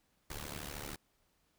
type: noise with amplitude modulation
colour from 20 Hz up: pink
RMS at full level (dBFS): -40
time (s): 0.3-0.96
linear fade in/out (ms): 5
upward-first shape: sine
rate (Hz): 73.2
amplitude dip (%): 90
effects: pink hiss -75 dBFS RMS until 1.58 s